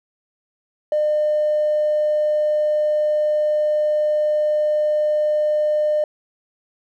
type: tone with tanh clipping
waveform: triangle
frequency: 604 Hz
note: D5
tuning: 48 cents sharp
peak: -15 dBFS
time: 0.92-6.04 s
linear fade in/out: 2 ms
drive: 1 dB
effects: none